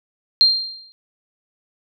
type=tone with exponential decay; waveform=sine; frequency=4186 Hz; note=C8; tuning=in tune; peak=-7 dBFS; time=0.41-0.92 s; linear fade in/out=0 ms; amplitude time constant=110 ms; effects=none